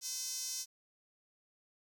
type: tone with high-pass filter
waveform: sawtooth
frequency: 513 Hz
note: C5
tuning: 34 cents flat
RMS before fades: -40 dBFS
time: 0.01-0.66 s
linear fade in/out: 50 ms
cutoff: 5800 Hz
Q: 3.3
effects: 11-bit